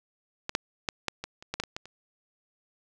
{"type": "clicks", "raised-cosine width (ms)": 0.2, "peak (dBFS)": [-14, -7, -10, -10, -18, -28, -14, -12, -18, -17, -28], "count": 11, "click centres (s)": [0.494, 0.551, 0.888, 1.083, 1.24, 1.425, 1.54, 1.6, 1.637, 1.765, 1.856], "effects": []}